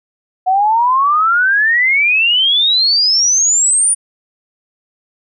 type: exponential sweep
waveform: sine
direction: up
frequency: 730 to 9620 Hz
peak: -9 dBFS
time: 0.46-3.95 s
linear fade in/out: 20 ms
effects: none